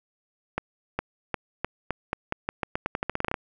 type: accelerating click train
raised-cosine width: 0.5 ms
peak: -11 dBFS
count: 20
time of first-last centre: 0.58-3.342 s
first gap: 410 ms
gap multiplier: 0.86
effects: none